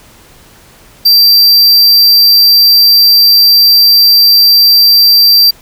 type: tone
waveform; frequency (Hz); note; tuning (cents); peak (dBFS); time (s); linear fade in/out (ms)
square; 4699; D8; 0; -3; 1.05-5.51; 10
effects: pink hiss -40 dBFS RMS until 5.61 s